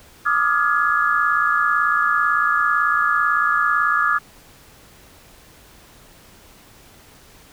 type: tone cluster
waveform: sine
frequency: 1185 / 1243 / 1408 / 1682 Hz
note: D6 / D#6 / F6 / G#6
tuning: +15 / -2 / +14 / +22 cents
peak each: -21 dBFS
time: 0.25-4.19 s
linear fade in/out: 20 ms
effects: pink hiss -48 dBFS RMS until 7.52 s